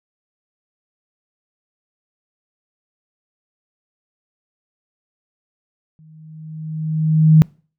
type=tone with exponential growth; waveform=sine; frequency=156.9 Hz; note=D#3; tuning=15 cents sharp; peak=-4 dBFS; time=5.99-7.42 s; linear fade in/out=0 ms; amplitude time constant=310 ms; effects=noise-tail reverb RT60 0.4 s tail -26 dB re dry